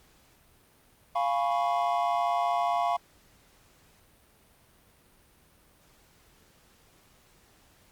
triangle chord, C# dominant seventh, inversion first, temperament equal with one note detuned, 698.5 / 830.6 / 987.8 / 1103 Hz, E#5 / G#5 / B5 / C#6, 0 / 0 / 0 / -9 cents, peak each -25 / -31 / -30 / -30 dBFS, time 1.15-2.97 s, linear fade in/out 10 ms, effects pink hiss -61 dBFS RMS until 7.91 s + Opus 48 kbps

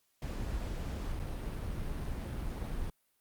brown noise with dropouts, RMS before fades -37 dBFS, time 0.22-2.9 s, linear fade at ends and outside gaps 2 ms, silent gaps 1.193-1.198 s, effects white hiss -75 dBFS RMS until 3.2 s + Opus 48 kbps

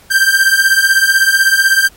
45% pulse beating tone pair, 1568 / 1584 Hz, G6 / G6, 0 / +18 cents, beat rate 16 Hz, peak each -11 dBFS, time 0.1-1.89 s, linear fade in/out 20 ms, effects pink hiss -44 dBFS RMS until 1.96 s + MP3 64 kbps

